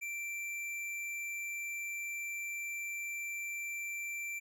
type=tone with tanh clipping; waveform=sine; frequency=2349 Hz; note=D7; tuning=in tune; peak=-39 dBFS; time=0.01-4.4 s; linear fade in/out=20 ms; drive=15 dB; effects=none